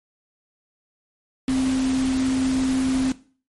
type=tone in noise; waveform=sine; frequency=261.6 Hz; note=C4; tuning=in tune; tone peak=-18 dBFS; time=1.48-3.12 s; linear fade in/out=2 ms; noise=pink; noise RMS=-32 dBFS; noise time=1.48-3.12 s; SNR=+11 dB; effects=noise-tail reverb RT60 0.4 s tail -17 dB re dry + MP3 48 kbps